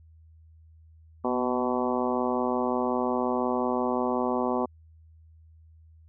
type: harmonic tone with a mistuned harmonic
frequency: 125.6 Hz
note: B2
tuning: 30 cents sharp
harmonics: 2 / 3 / 4 / 5 / 6 / 7 / 8 / 9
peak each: -29 / -31 / -32 / -33 / -34 / -34 / -35 / -36 dBFS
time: 1.24-4.66 s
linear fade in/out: 10 ms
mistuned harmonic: 2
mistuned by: -28 cents
effects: added 80 Hz sine -51 dBFS peak until 6.08 s